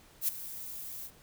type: noise with ADSR envelope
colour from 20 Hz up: violet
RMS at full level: -27 dBFS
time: 0.21-1.11 s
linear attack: 72 ms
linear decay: 11 ms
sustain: -15 dB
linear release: 60 ms
effects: pink hiss -59 dBFS RMS until 1.22 s